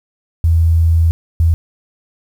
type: tone bursts at uneven times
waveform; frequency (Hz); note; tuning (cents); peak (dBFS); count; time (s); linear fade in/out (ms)
sine; 82.41; E2; 0; -8; 2; 0.44-1.11 / 1.4-1.54; 0
effects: 7-bit